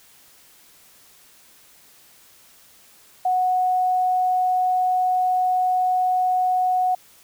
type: tone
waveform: sine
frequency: 736 Hz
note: F#5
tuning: 9 cents flat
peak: -17 dBFS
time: 3.25-6.95 s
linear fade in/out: 5 ms
effects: white hiss -52 dBFS RMS until 7.23 s